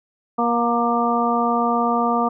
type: harmonic tone with a mistuned harmonic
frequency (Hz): 236.9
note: A#3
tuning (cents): +28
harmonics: 1 / 2 / 3 / 4 / 5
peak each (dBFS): -22 / -25 / -22 / -25 / -22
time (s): 0.38-2.29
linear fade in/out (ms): 10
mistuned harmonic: 4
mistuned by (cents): -37
effects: none